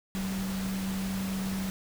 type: tone in noise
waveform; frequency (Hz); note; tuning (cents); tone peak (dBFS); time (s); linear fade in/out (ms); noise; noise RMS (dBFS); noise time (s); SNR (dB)
sine; 191.6; G3; -39; -30; 0.15-1.7; 0; pink; -39; 0.15-1.7; +6
effects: none